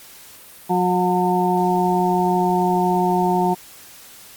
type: harmonic tone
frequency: 180.6 Hz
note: F#3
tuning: 42 cents flat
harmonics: 1 / 2 / 4 / 5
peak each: -21 / -21 / -21 / -21 dBFS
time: 0.69-3.55 s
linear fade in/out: 20 ms
effects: white hiss -43 dBFS RMS until 4.36 s + Opus 48 kbps